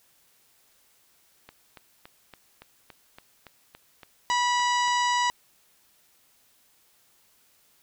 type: click train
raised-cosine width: 0.3 ms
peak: -28 dBFS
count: 13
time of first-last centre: 1.49-4.88 s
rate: 3.54 Hz
type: harmonic tone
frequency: 977 Hz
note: B5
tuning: 19 cents flat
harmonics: 1 / 2 / 3 / 4 / 5 / 6 / 7 / 8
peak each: -23 / -29 / -33 / -35 / -37 / -39 / -40 / -41 dBFS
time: 4.3-5.3 s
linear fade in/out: 0 ms
effects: white hiss -63 dBFS RMS until 7.82 s